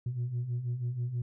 sine beating tone pair, 117.3 / 123.5 Hz, A#2 / B2, +11 / 0 cents, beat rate 6.2 Hz, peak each -36 / -30 dBFS, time 0.06-1.22 s, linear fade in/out 5 ms, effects tanh soft clip ceiling -27 dBFS

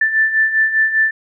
sine beating tone pair, 1762 / 1767 Hz, A6 / A6, +2 / +7 cents, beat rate 5 Hz, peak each -19 / -13 dBFS, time 0.01-1.11 s, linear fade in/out 5 ms, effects none

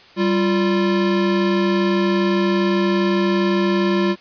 square tone pair together, 195 / 347.5 Hz, G3 / F4, -9 / -9 cents, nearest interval minor seventh, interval 1000 cents, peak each -19 / -19 dBFS, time 0.16-4.16 s, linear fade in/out 50 ms, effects white hiss -46 dBFS RMS until 4.2 s + resampled to 11025 Hz

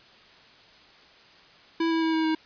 square tone with pitch steps, 329.6 / 326.4 / 323.2 / 320 / 316.9 Hz, E4 / E4 / E4 / D#4 / D#4, 0 / -17 / -34 / +49 / +32 cents, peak -23 dBFS, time 1.8-2.35 s, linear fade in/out 5 ms, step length 110 ms, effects white hiss -53 dBFS RMS until 2.45 s + resampled to 11025 Hz

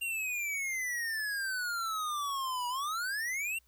square exponential two-way sweep, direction down then up, 2794 to 963 to 2794 Hz, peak -33 dBFS, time 0.01-3.59 s, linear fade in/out 10 ms, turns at 2.68 s, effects added 60 Hz sine -67 dBFS peak until 3.67 s + white hiss -71 dBFS RMS until 3.67 s

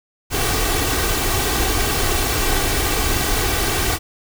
pink noise with comb filter, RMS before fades -19 dBFS, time 0.3-3.99 s, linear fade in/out 50 ms, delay 2.6 ms, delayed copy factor +0.6, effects none

